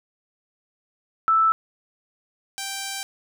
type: tone pair in turn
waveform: sine / 5% pulse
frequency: 1318.5 / 784 Hz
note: E6 / G5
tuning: 0 / 0 cents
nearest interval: major sixth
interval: 900 cents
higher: first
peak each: -15 / -17 dBFS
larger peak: first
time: 1.28-1.52 / 2.58-3.03 s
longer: second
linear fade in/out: 0 ms
effects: none